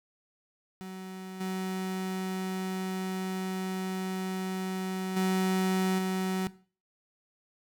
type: tone with level steps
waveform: 35% pulse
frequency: 187.7 Hz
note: F#3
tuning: 25 cents sharp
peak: -37 / -29 / -23 / -26 dBFS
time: 0.81-6.47 s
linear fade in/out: 0 ms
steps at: 1.4 / 5.16 / 5.98 s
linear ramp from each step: 10 ms
effects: noise-tail reverb RT60 0.4 s tail -18 dB re dry